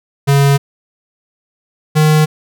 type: tone pair in turn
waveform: square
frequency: 140 / 154.1 Hz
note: C#3 / D#3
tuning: +18 / -16 cents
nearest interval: major second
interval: 166 cents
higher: second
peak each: -8 dBFS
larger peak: neither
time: 0.27-0.58 / 1.95-2.26 s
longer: neither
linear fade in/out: 20 ms
effects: none